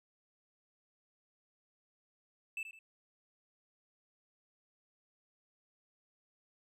triangle tone with echo, 2637 Hz, E7, in tune, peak -35 dBFS, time 2.57-2.63 s, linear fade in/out 2 ms, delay 80 ms, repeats 2, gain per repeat -9 dB, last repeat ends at 2.79 s, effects none

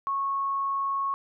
sine tone, 1100 Hz, C#6, 14 cents flat, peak -25 dBFS, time 0.07-1.14 s, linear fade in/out 0 ms, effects none

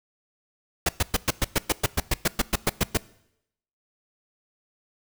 pink noise bursts, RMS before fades -21 dBFS, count 16, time 0.86-2.974 s, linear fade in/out 5 ms, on 29 ms, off 110 ms, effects noise-tail reverb RT60 0.8 s tail -21 dB re dry

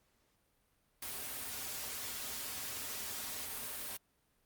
white noise with comb filter, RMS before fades -42 dBFS, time 1.02-3.97 s, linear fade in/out 5 ms, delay 5.9 ms, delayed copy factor -0.55, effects pink hiss -75 dBFS RMS until 4.45 s + Opus 48 kbps

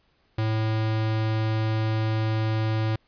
square tone, 109.9 Hz, A2, 2 cents flat, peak -23 dBFS, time 0.38-2.96 s, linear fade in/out 5 ms, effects pink hiss -66 dBFS RMS until 3.07 s + resampled to 11025 Hz

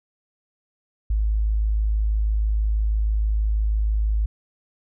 sine tone, 53.1 Hz, G#1, 39 cents sharp, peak -18 dBFS, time 1.1-4.26 s, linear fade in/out 5 ms, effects none

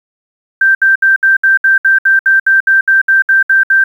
sine tone bursts, 1568 Hz, G6, in tune, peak -5 dBFS, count 16, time 0.61-3.84 s, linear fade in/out 5 ms, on 140 ms, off 66 ms, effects 7-bit

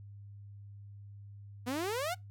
sawtooth exponential sweep, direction up, 235.9 to 761 Hz, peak -29 dBFS, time 1.66-2.15 s, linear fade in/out 20 ms, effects noise-tail reverb RT60 0.2 s tail -25 dB re dry + added 101 Hz sine -47 dBFS peak until 2.3 s

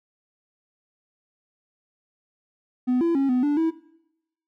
triangle tone with pitch steps, 250.7 / 337 / 273.7 / 251 / 291.6 / 324.7 Hz, B3 / E4 / C#4 / B3 / D4 / E4, +26 / +38 / -22 / +28 / -12 / -26 cents, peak -16 dBFS, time 2.87-3.71 s, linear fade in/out 20 ms, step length 140 ms, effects noise-tail reverb RT60 0.8 s tail -20 dB re dry + tanh soft clip ceiling -12 dBFS

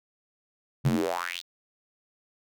square tone with high-pass filter sweep, 43.65 Hz, F1, in tune, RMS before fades -28 dBFS, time 0.84-1.42 s, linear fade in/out 20 ms, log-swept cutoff 120 to 4200 Hz, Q 5.1, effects none

